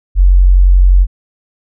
sine tone, 45.69 Hz, F#1, 21 cents flat, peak -3 dBFS, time 0.15-1.07 s, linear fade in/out 50 ms, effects none

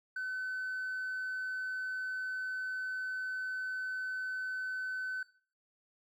triangle tone, 1516 Hz, F#6, 42 cents sharp, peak -32 dBFS, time 0.16-5.23 s, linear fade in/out 5 ms, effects noise-tail reverb RT60 0.4 s tail -18 dB re dry + tanh soft clip ceiling -31 dBFS

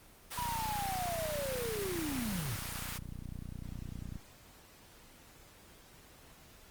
pink high-pass noise, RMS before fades -41 dBFS, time 0.3-2.99 s, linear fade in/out 20 ms, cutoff 1000 Hz, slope 12 dB/octave
triangle linear sweep, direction down, 987.8 to 95.8 Hz, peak -33 dBFS, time 0.37-2.57 s, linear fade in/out 10 ms
click train, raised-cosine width 5 ms, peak -30 dBFS, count 114, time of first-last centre 0.39-4.157 s, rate 30 Hz
effects pink hiss -58 dBFS RMS until 6.7 s + Opus 24 kbps

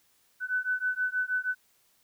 sine beating tone pair, 1500 / 1506.3 Hz, F#6 / F#6, +23 / +31 cents, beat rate 6.3 Hz, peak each -30 dBFS, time 0.4-1.55 s, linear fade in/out 50 ms, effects white hiss -67 dBFS RMS until 2.03 s

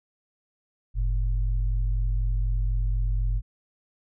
sine tone pair together, 45.92 / 110 Hz, F#1 / A2, -12 / 0 cents, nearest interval octave + minor third, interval 1512 cents, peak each -22 / -31 dBFS, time 0.94-3.42 s, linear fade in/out 50 ms, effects none

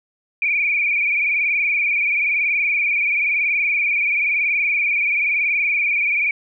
sine tone with frequency modulation, 2352 Hz, D7, 2 cents sharp, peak -16 dBFS, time 0.42-6.31 s, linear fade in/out 2 ms, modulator 21 Hz, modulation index 4.7, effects none

